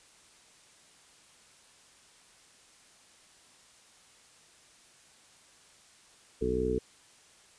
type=harmonic tone; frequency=62.5 Hz; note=B1; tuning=21 cents sharp; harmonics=1 / 2 / 3 / 4 / 5 / 6 / 7; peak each=-36 / -40 / -39 / -36 / -40 / -34 / -30 dBFS; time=6.41-6.79 s; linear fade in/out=10 ms; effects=white hiss -59 dBFS RMS until 7.58 s + resampled to 22050 Hz